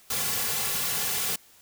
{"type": "noise with comb filter", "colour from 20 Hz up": "white", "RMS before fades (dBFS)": -28, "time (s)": [0.1, 1.36], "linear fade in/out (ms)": 5, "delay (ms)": 3.2, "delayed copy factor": -1, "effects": ["white hiss -56 dBFS RMS until 1.61 s"]}